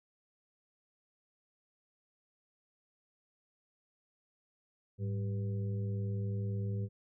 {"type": "harmonic tone with a mistuned harmonic", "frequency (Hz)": 98, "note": "G2", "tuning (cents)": 0, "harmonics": [1, 2, 4, 5], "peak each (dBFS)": [-33, -42, -47, -50], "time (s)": [4.98, 6.89], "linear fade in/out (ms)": 50, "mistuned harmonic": 1, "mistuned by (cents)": 120, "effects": []}